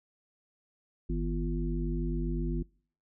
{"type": "harmonic tone with a mistuned harmonic", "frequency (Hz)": 49, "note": "G1", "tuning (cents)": 0, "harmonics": [1, 3, 5, 7], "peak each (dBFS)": [-30, -35, -37, -38], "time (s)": [1.09, 2.63], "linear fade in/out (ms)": 10, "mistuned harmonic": 3, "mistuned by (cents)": 120, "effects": ["noise-tail reverb RT60 0.5 s tail -25 dB re dry"]}